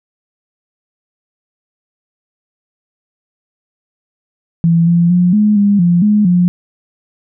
sine tone with pitch steps, 167.4 / 171.2 / 177.9 / 210.6 / 202.7 / 173.8 / 209.5 / 177.5 Hz, E3 / F3 / F3 / G#3 / G#3 / F3 / G#3 / F3, +27 / -34 / +32 / +24 / -42 / -8 / +15 / +28 cents, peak -7 dBFS, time 4.64-6.48 s, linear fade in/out 0 ms, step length 230 ms, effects none

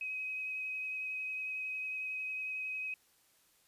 sine tone with vibrato, 2532 Hz, D#7, 30 cents sharp, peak -36 dBFS, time 0.01-2.94 s, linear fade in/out 2 ms, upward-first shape sine, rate 11 Hz, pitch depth 12 cents each way, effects white hiss -69 dBFS RMS until 3.67 s + resampled to 32000 Hz

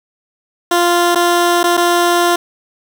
15% pulse tone with dropouts, 348 Hz, F4, 6 cents flat, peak -4 dBFS, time 0.71-2.36 s, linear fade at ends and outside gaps 5 ms, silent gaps 1.149-1.156 / 1.632-1.639 / 1.77-1.775 s, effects 7-bit

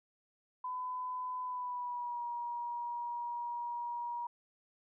sine tone with pitch glide, 1006 to 953.9 Hz, B5 to A#5, +32 to +40 cents, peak -36 dBFS, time 0.64-4.27 s, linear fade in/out 5 ms, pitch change -92 cents, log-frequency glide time 1.43-2.24 s, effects none

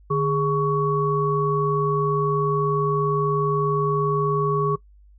sine tone cluster, 149 / 412.1 / 1120 Hz, D3 / G#4 / C#6, +25 / -13 / +18 cents, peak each -23 dBFS, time 0.1-4.76 s, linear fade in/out 10 ms, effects noise-tail reverb RT60 0.1 s tail -20 dB re dry + added 50 Hz sine -48 dBFS peak until 5.18 s

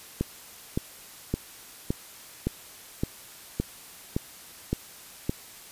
click train, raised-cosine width 3 ms, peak -12 dBFS, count 10, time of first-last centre 0.21-5.295 s, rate 1.77 Hz, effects white hiss -47 dBFS RMS until 5.71 s + resampled to 32000 Hz

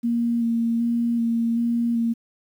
sine tone with vibrato, 233.1 Hz, A#3, in tune, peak -19 dBFS, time 0.03-2.14 s, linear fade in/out 20 ms, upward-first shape square, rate 1.3 Hz, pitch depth 14 cents each way, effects 9-bit

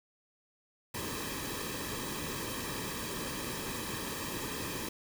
pink noise with comb filter, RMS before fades -38 dBFS, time 0.94-4.89 s, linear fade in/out 5 ms, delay 1.4 ms, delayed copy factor -0.7, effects none

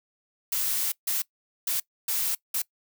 blue noise bursts at uneven times, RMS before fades -27 dBFS, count 5, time 0.52-0.92 / 1.07-1.22 / 1.67-1.8 / 2.08-2.35 / 2.54-2.62 s, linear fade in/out 5 ms, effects noise-tail reverb RT60 0.1 s tail -22 dB re dry

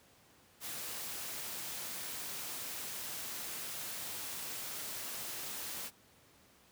white noise, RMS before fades -42 dBFS, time 0.6-5.91 s, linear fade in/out 50 ms, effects pink hiss -64 dBFS RMS until 6.71 s + high-pass 80 Hz 12 dB/octave

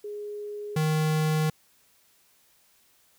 sine / square tone pair in turn, 415.3 / 155.56 Hz, G#4 / D#3, 0 / 0 cents, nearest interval octave + perfect fourth, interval 1700 cents, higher first, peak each -33 / -23 dBFS, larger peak second, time 0.04-0.76 / 0.76-1.5 s, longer second, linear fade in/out 5 ms, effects white hiss -63 dBFS RMS until 3.18 s

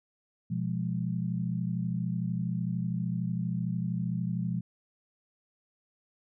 sine chord, F diminished, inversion second, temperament equal, 123.47 / 174.61 / 207.7 Hz, Cb3 / F3 / Ab3, 0 / 0 / 0 cents, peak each -33 / -31 / -36 dBFS, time 0.5-4.61 s, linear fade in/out 10 ms, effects none

